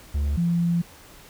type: tone pair in turn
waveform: triangle / sine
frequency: 72 / 171.25 Hz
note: D2 / F3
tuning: -34 / -34 cents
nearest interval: octave + minor third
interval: 1500 cents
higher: second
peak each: -19 dBFS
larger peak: neither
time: 0.14-0.37 / 0.37-0.82 s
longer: second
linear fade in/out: 10 ms
effects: pink hiss -48 dBFS RMS until 1.29 s